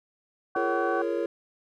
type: harmonic tone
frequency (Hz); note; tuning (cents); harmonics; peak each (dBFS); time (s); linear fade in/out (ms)
378.7; F#4; +40; 2 / 3 / 4; -30 / -32 / -33; 0.55-1.02; 5
type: chord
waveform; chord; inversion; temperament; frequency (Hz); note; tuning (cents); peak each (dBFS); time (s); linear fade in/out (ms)
triangle; Bb minor seventh; second; equal with one note detuned; 342 / 415.3 / 466.2 / 554.4; F4 / Ab4 / Bb4 / Db5; -36 / 0 / 0 / 0; -28 / -31 / -29 / -30; 0.56-1.26; 2
effects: none